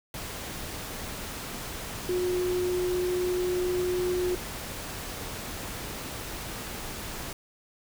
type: tone in noise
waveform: sine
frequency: 361.3 Hz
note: F#4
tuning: 41 cents flat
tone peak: -25 dBFS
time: 2.09-4.35 s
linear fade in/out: 2 ms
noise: pink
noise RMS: -37 dBFS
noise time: 0.14-7.33 s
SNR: +9 dB
effects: none